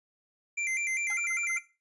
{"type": "tone with vibrato", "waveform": "square", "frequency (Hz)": 2213, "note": "C#7", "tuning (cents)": -3, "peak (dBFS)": -30, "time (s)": [0.57, 1.59], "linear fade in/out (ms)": 10, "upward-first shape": "square", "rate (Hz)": 5, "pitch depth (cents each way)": 110}
{"type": "tone with exponential decay", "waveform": "sawtooth", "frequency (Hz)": 830.6, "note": "G#5", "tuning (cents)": 0, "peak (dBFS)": -36, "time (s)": [1.1, 1.2], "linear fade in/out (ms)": 1, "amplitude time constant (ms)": 20}
{"type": "tone bursts", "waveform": "sine", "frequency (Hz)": 1381, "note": "F6", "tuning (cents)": -20, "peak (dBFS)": -38, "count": 8, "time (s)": [1.11, 1.582], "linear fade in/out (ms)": 5, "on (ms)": 24, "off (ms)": 40}
{"effects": ["noise-tail reverb RT60 0.3 s tail -17 dB re dry", "resampled to 24000 Hz"]}